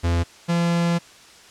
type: tone pair in turn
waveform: 45% pulse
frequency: 85.4 / 170.8 Hz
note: F2 / F3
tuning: -38 / -38 cents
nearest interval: octave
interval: 1200 cents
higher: second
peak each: -18 dBFS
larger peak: neither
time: 0.03-0.24 / 0.48-0.99 s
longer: second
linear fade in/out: 20 ms
effects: white hiss -47 dBFS RMS until 1.5 s + low-pass 7000 Hz 12 dB/octave